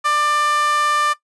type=tone with high-pass filter; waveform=sawtooth; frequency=594 Hz; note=D5; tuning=20 cents sharp; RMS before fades=-17 dBFS; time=0.04-1.14 s; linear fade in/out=20 ms; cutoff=1300 Hz; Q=6.2; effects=noise-tail reverb RT60 0.1 s tail -18 dB re dry + resampled to 24000 Hz